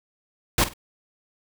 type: noise with echo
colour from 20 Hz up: pink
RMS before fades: -19 dBFS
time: 0.58-0.64 s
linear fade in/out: 2 ms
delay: 48 ms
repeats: 2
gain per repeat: -13 dB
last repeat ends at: 0.736 s
effects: none